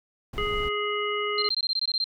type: noise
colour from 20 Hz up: brown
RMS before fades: -34 dBFS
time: 0.33-0.69 s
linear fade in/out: 5 ms
type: harmonic tone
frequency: 416.2 Hz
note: G#4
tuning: 4 cents sharp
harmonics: 1 / 3 / 5 / 7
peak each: -29 / -30 / -32 / -33 dBFS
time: 0.38-1.49 s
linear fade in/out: 0 ms
type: tone bursts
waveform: sine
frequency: 4160 Hz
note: C8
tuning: 11 cents flat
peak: -23 dBFS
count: 11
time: 1.38-2.042 s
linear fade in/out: 2 ms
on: 42 ms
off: 20 ms
effects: none